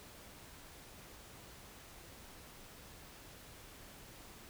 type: silence
effects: pink hiss -55 dBFS RMS until 4.49 s